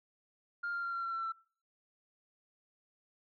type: tone with pitch steps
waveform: sine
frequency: 1404 / 1392.7 / 1381.5 / 1370.3 / 1359.3 / 1348.4 / 1337.5 Hz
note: F6 / F6 / F6 / F6 / F6 / E6 / E6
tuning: +9 / -5 / -19 / -33 / -47 / +39 / +25 cents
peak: -33 dBFS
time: 0.63-1.323 s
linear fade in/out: 10 ms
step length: 99 ms
effects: noise-tail reverb RT60 0.5 s tail -25 dB re dry + tanh soft clip ceiling -31 dBFS